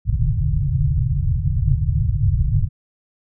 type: low-pass noise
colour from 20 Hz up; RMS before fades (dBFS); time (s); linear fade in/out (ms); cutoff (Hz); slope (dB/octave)
white; -18; 0.05-2.69; 50; 150; 96
effects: none